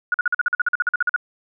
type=tone bursts; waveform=sine; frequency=1452 Hz; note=F#6; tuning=33 cents flat; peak=-15 dBFS; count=16; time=0.12-1.162 s; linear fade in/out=2 ms; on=22 ms; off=46 ms; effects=none